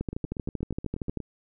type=two click trains; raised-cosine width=3 ms; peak=-22 / -17 dBFS; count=10 / 16; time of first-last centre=0.13-1.203 / 0.01-1.173 s; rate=8.39 / 12.9 Hz; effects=none